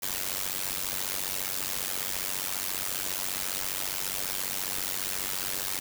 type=noise with amplitude modulation; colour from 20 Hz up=white; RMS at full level=-28 dBFS; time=0.02-5.8 s; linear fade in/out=10 ms; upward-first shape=sine; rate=94.7 Hz; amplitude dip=95%; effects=none